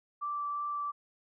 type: tone with vibrato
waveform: sine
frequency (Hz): 1167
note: D6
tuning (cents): -11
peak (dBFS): -32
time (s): 0.21-0.92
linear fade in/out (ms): 20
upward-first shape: triangle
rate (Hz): 2.8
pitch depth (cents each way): 8
effects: none